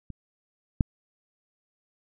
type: clicks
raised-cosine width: 5 ms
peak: -26 / -8 dBFS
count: 2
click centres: 0.103 / 0.808 s
effects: none